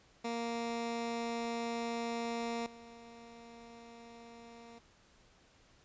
15% pulse tone with level steps, 233.1 Hz, A#3, in tune, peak -29 / -45 dBFS, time 0.24-4.79 s, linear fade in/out 10 ms, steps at 2.66 s, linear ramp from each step 2 ms, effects pink hiss -65 dBFS RMS until 5.84 s + resampled to 16000 Hz

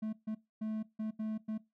triangle tone bursts at uneven times, 217.5 Hz, A3, 20 cents flat, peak -32 dBFS, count 6, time 0.02-0.13 / 0.27-0.35 / 0.61-0.83 / 0.99-1.11 / 1.19-1.38 / 1.48-1.58 s, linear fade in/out 10 ms, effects noise-tail reverb RT60 0.2 s tail -19 dB re dry

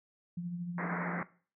sine tone with tremolo, 174.61 Hz, F3, in tune, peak -33 dBFS, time 0.37-1.22 s, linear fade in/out 5 ms, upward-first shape triangle, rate 13 Hz, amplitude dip 50%
white band-pass noise, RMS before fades -38 dBFS, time 0.78-1.23 s, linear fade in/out 2 ms, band 170 to 2100 Hz, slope 96 dB/octave
effects noise-tail reverb RT60 0.4 s tail -18 dB re dry

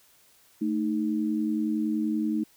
sine tone pair together, 220.5 / 311.1 Hz, A3 / D#4, +4 / 0 cents, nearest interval tritone, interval 596 cents, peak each -27 / -27 dBFS, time 0.61-2.44 s, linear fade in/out 10 ms, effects white hiss -60 dBFS RMS until 2.56 s

